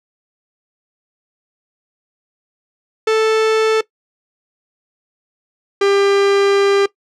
45% pulse tone pair in turn, 440 / 398.2 Hz, A4 / G4, 0 / +27 cents, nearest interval major second, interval 173 cents, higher first, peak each -11 / -11 dBFS, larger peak neither, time 3.07-3.81 / 5.81-6.86 s, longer second, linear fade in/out 5 ms, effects noise-tail reverb RT60 0.1 s tail -19 dB re dry + low-pass 5000 Hz 12 dB/octave

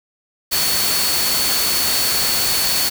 sine tone in noise, 4435 Hz, C#8, in tune, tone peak -21 dBFS, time 0.51-2.9 s, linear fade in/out 20 ms, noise white, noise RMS -19 dBFS, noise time 0.51-2.9 s, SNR -5 dB, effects none

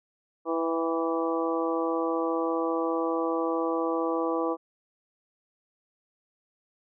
harmonic tone with a mistuned harmonic, 164.81 Hz, E3, in tune, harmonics 2 / 3 / 4 / 5 / 6 / 7, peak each -29 / -29 / -35 / -36 / -36 / -34 dBFS, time 0.45-4.57 s, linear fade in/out 50 ms, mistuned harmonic 5, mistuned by -31 cents, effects none

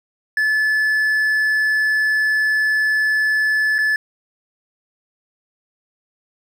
triangle tone with dropouts, 1730 Hz, A6, 30 cents flat, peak -13 dBFS, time 0.37-3.96 s, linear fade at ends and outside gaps 2 ms, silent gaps 3.783-3.787 s, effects none

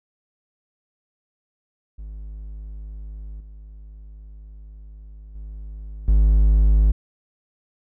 triangle tone with level steps, 51.91 Hz, G#1, in tune, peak -30 / -36 / -30 / -10 dBFS, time 1.98-6.92 s, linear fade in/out 10 ms, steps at 3.4 / 5.35 / 6.08 s, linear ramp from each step 2 ms, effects none

